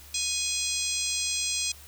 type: harmonic tone with a mistuned harmonic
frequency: 830.6 Hz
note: G#5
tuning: in tune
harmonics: 3 / 4 / 5 / 6 / 7 / 8 / 9 / 10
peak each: -35 / -35 / -35 / -35 / -35 / -35 / -35 / -35 dBFS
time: 0.14-1.72 s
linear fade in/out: 5 ms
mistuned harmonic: 8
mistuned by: -58 cents
effects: added 72 Hz sine -50 dBFS peak until 1.87 s + white hiss -50 dBFS RMS until 1.87 s